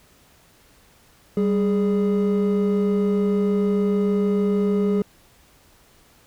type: tone pair together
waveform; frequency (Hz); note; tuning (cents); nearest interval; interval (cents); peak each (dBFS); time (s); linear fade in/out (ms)
triangle; 196 / 415.3; G3 / G#4; 0 / 0; octave + minor second; 1300; -17 / -19; 1.37-5.02; 2
effects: tanh soft clip ceiling -9 dBFS + pink hiss -55 dBFS RMS until 6.26 s